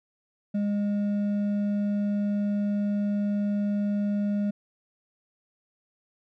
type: tone with hard clipping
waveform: triangle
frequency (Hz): 204.5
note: G#3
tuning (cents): -26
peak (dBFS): -25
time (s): 0.54-4.51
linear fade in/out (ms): 10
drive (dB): 8
effects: none